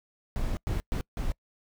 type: noise bursts at uneven times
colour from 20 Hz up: brown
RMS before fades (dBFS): -29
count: 4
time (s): 0.36-0.57 / 0.67-0.8 / 0.92-1.01 / 1.17-1.32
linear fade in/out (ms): 0
effects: noise-tail reverb RT60 0.1 s tail -25 dB re dry